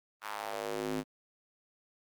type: tone with high-pass filter sweep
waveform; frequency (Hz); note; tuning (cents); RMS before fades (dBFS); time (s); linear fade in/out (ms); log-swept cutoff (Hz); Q
square; 52.5; G#1; +19; -37; 0.21-1.04; 50; 1200 to 230; 2.3
effects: Opus 24 kbps